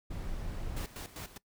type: noise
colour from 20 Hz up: brown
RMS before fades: -37 dBFS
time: 0.1-0.86 s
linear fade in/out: 10 ms
type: noise with tremolo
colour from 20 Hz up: pink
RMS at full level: -43 dBFS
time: 0.76-1.38 s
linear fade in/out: 10 ms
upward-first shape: square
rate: 5 Hz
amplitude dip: 75%
effects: noise-tail reverb RT60 0.1 s tail -21 dB re dry